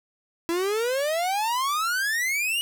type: exponential sweep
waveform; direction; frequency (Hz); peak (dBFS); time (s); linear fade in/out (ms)
45% pulse; up; 329.6 to 2929; -23; 0.49-2.61; 0
effects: none